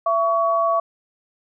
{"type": "tone pair together", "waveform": "sine", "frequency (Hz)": [669.5, 1126], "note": ["E5", "C#6"], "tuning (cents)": [27, 27], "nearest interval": "major sixth", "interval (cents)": 900, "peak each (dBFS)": [-19, -19], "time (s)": [0.06, 0.8], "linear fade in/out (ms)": 5, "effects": []}